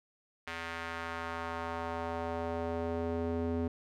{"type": "tone with band-pass filter sweep", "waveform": "square", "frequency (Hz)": 83.4, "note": "E2", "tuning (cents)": 21, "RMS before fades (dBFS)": -36, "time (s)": [0.47, 3.68], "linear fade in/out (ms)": 5, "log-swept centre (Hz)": [2000, 320], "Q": 1.3, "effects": []}